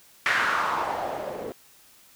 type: noise with low-pass filter sweep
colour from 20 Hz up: blue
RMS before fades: -27 dBFS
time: 0.26-1.52 s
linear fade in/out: 0 ms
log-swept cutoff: 1800 to 430 Hz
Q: 3.3
effects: white hiss -55 dBFS RMS until 2.15 s